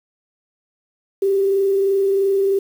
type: tone with frequency modulation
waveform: sine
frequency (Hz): 392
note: G4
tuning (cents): 0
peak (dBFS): -14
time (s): 1.22-2.59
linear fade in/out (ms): 5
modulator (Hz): 23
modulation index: 0.26
effects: 7-bit